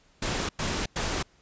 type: noise bursts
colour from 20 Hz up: pink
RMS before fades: -29 dBFS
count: 3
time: 0.22-1.228 s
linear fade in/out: 5 ms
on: 270 ms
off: 99 ms
effects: pink hiss -62 dBFS RMS until 1.41 s + resampled to 16000 Hz